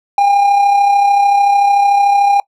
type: tone with amplitude modulation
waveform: triangle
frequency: 805 Hz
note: G5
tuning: 46 cents sharp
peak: -4 dBFS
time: 0.18-2.4 s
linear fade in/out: 2 ms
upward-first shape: sine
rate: 33.5 Hz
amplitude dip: 40%
effects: noise-tail reverb RT60 0.1 s tail -23 dB re dry